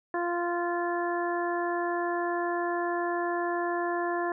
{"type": "harmonic tone", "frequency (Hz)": 347.3, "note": "F4", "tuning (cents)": -10, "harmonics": [1, 2, 3, 4, 5], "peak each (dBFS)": [-30, -32, -34, -41, -36], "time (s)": [0.14, 4.32], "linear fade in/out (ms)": 2, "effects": []}